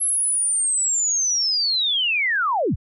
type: linear sweep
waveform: sine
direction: down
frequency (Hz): 11175 to 33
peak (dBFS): -18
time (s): 0-2.76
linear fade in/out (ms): 20
effects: none